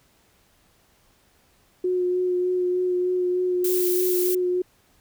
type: tone with vibrato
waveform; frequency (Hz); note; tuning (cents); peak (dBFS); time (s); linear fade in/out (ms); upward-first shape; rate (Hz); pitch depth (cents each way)
sine; 362.1; F#4; -37; -20; 1.84-4.62; 5; sine; 3.3; 15
type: noise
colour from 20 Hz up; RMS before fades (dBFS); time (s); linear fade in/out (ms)
violet; -27; 3.64-4.35; 5
effects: pink hiss -61 dBFS RMS until 5 s